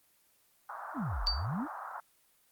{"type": "band-pass noise", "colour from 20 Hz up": "white", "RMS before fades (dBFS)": -42, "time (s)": [0.69, 2], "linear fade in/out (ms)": 2, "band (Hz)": [670, 1400], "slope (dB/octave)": 48}
{"type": "exponential two-way sweep", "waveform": "sine", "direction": "down then up", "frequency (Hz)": [344.8, 37, 344.8], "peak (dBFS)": -32, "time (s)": [0.94, 1.68], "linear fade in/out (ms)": 50, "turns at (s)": 1.25}
{"type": "tone with exponential decay", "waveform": "sine", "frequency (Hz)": 4614, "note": "D8", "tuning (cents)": -31, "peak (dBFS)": -23, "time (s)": [1.27, 1.46], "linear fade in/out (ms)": 0, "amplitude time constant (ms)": 41}
{"effects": ["white hiss -68 dBFS RMS until 2.51 s", "Opus 24 kbps"]}